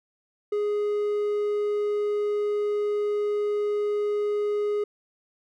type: tone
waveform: triangle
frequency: 415.3 Hz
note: G#4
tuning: in tune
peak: -21 dBFS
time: 0.52-4.84 s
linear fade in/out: 5 ms
effects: none